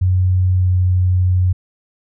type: tone with pitch glide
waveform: sine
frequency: 92 to 91.26 Hz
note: F#2 to F#2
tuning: -9 to -23 cents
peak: -11 dBFS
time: 0.01-1.53 s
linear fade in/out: 10 ms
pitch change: -14 cents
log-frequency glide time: 0.56-0.69 s
effects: none